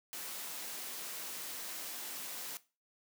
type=noise; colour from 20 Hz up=white; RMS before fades=-43 dBFS; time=0.13-2.57 s; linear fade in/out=0 ms; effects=noise-tail reverb RT60 0.3 s tail -17 dB re dry + high-pass 200 Hz 12 dB/octave